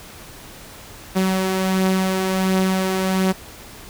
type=beating tone pair; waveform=sawtooth; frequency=187.4 / 188.8 Hz; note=F#3 / F#3; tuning=+22 / +35 cents; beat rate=1.4 Hz; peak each=-22 / -14 dBFS; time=1.15-3.33 s; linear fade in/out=20 ms; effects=pink hiss -40 dBFS RMS until 3.89 s